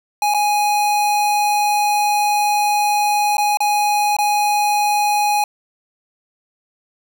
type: tone with dropouts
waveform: square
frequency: 830.6 Hz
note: G#5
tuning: in tune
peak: -15 dBFS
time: 0.22-5.44 s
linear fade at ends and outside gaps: 2 ms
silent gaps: 0.339-0.345 / 3.37-3.381 / 3.572-3.604 / 4.167-4.186 s
effects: none